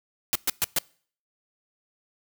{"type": "noise bursts", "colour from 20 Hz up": "white", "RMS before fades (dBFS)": -23, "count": 4, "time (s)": [0.33, 0.786], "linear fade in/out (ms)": 0, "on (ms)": 24, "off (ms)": 120, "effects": ["noise-tail reverb RT60 0.5 s tail -25 dB re dry"]}